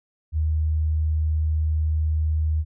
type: tone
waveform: sine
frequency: 77.9 Hz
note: D#2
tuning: 3 cents sharp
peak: -19 dBFS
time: 0.32-2.65 s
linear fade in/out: 50 ms
effects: none

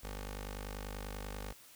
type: tone with notch filter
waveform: 15% pulse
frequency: 50.2 Hz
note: G1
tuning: 42 cents sharp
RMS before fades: -43 dBFS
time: 0.03-1.53 s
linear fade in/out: 10 ms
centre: 130 Hz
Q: 0.52
effects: white hiss -58 dBFS RMS until 1.75 s

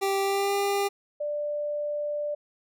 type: tone with pitch glide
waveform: 25% pulse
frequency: 392 to 400.5 Hz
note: G4 to G4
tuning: 0 to +37 cents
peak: -20 dBFS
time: 0.01-0.89 s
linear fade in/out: 20 ms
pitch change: +37 cents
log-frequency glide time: 0.21-0.54 s
type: tone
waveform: sine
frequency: 590 Hz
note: D5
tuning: 8 cents sharp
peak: -27 dBFS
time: 1.2-2.35 s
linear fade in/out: 10 ms
effects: none

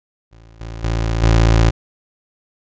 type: tone with level steps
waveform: 25% pulse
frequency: 56.1 Hz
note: A1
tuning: 34 cents sharp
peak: -38 / -24 / -13 / -6 dBFS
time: 0.31-1.71 s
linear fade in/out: 20 ms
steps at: 0.6 / 0.83 / 1.22 s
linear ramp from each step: 10 ms
effects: resampled to 16000 Hz

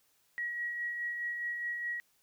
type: tone with tremolo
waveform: sine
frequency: 1910 Hz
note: A#6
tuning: 42 cents sharp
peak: -32 dBFS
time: 0.38-2 s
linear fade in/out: 0 ms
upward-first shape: sine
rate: 4.8 Hz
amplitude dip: 35%
effects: white hiss -71 dBFS RMS until 2.22 s

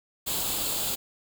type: noise with comb filter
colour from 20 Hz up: white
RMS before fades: -29 dBFS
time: 0.26-0.96 s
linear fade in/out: 20 ms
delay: 0.26 ms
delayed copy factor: +0.6
effects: none

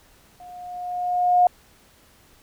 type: tone with level ramp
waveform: sine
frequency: 717 Hz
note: F5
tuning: 45 cents sharp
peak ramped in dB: -40 to -11 dBFS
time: 0.4-1.47 s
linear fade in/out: 2 ms
effects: pink hiss -55 dBFS RMS until 2.42 s

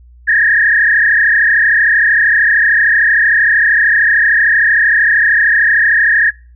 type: tone with frequency modulation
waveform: sine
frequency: 1759 Hz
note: A6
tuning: 1 cent flat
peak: -7 dBFS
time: 0.27-6.31 s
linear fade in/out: 20 ms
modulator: 33.1 Hz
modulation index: 3.4
effects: noise-tail reverb RT60 0.4 s tail -26 dB re dry + added 60 Hz sine -38 dBFS peak until 6.55 s

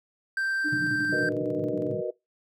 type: tone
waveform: triangle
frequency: 1568 Hz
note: G6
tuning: in tune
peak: -23 dBFS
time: 0.37-1.29 s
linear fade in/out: 2 ms
type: tone with tremolo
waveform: sine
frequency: 300.2 Hz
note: D4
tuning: 38 cents sharp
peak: -28 dBFS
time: 0.64-1.93 s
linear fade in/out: 20 ms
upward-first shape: square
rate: 11 Hz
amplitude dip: 45%
type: band-pass noise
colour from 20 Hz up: pink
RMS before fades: -37 dBFS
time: 0.72-2.02 s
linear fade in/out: 10 ms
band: 110 to 220 Hz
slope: 96 dB/octave
type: chord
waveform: sine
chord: B major seventh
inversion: second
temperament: just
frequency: 370.4 / 463 / 493.9 / 617.4 Hz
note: F#4 / A#4 / B4 / D#5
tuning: +2 / -12 / 0 / -14 cents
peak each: -33 dBFS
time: 1.12-2.11 s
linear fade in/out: 10 ms
effects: noise-tail reverb RT60 0.2 s tail -22 dB re dry

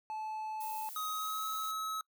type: tone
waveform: triangle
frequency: 868 Hz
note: A5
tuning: 24 cents flat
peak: -35 dBFS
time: 0.1-0.89 s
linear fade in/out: 0 ms
type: noise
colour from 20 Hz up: violet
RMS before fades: -46 dBFS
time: 0.6-1.72 s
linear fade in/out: 10 ms
type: tone with pitch glide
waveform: square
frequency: 1259 to 1287.7 Hz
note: D#6 to E6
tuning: +20 to -41 cents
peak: -36 dBFS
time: 0.96-2.01 s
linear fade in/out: 2 ms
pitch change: +39 cents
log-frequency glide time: 1.08-1.47 s
effects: noise-tail reverb RT60 0.1 s tail -24 dB re dry

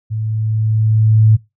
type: tone with level ramp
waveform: sine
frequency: 109.4 Hz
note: A2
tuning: 9 cents flat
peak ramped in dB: -18 to -5 dBFS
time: 0.1-1.37 s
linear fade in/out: 20 ms
effects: noise-tail reverb RT60 0.2 s tail -20 dB re dry

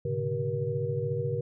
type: tone cluster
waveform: sine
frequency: 108.4 / 130.9 / 144.9 / 386.2 / 476.1 Hz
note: A2 / C3 / D3 / G4 / A#4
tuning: -25 / +1 / -23 / -26 / +37 cents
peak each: -35 / -34 / -34 / -38 / -31 dBFS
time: 0.05-1.41 s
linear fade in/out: 5 ms
effects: none

